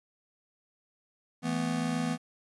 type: chord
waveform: square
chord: E suspended fourth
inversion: none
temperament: just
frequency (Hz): 164.81 / 219.8 / 247.2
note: E3 / A3 / B3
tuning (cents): 0 / -2 / +2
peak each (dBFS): -34 / -36 / -32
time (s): 1.42-2.18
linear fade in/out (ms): 50
effects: resampled to 24000 Hz + 11-bit